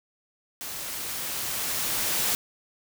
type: noise with level ramp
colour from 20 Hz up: white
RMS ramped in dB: -36 to -25 dBFS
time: 0.61-2.35 s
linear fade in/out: 0 ms
effects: none